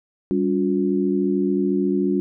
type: tone cluster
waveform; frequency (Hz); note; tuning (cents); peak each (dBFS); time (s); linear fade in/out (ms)
sine; 196.1 / 284.9 / 358.7; G3 / C#4 / F4; +1 / +48 / +46; -22; 0.31-2.2; 0
effects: none